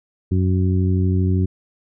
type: harmonic tone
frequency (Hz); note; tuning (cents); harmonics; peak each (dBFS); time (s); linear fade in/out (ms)
92.6; F#2; +2; 1 / 2 / 3 / 4; -16 / -22 / -26 / -28; 0.31-1.46; 10
effects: none